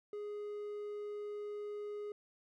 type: tone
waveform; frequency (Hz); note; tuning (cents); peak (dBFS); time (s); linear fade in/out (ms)
triangle; 415.3; G#4; 0; -38; 0.13-2.12; 2
effects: none